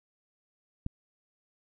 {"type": "click", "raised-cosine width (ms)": 5, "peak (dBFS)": -20, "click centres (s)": 0.864, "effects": []}